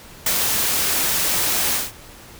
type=noise with ADSR envelope; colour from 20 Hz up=white; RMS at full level=-18 dBFS; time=0.26-1.92 s; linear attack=4 ms; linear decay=42 ms; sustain=-2 dB; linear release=180 ms; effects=pink hiss -42 dBFS RMS until 2.39 s